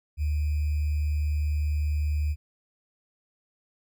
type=tone with sample-and-hold; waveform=sine; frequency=75 Hz; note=D2; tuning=37 cents sharp; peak=-23 dBFS; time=0.17-2.36 s; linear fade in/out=50 ms; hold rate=2450 Hz; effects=none